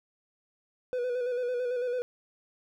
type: tone with vibrato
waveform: triangle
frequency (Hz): 493.9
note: B4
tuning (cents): 0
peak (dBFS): -26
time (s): 0.93-2.02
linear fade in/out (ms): 0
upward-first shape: square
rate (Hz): 9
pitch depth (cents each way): 35
effects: none